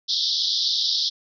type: band-pass noise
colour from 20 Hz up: pink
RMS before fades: -23 dBFS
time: 0.08-1.1 s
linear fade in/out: 20 ms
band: 3400 to 5400 Hz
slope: 96 dB/octave
effects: none